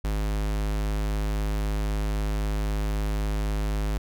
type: tone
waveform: square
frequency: 51.91 Hz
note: G#1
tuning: in tune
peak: -25 dBFS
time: 0.04-3.98 s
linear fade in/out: 5 ms
effects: none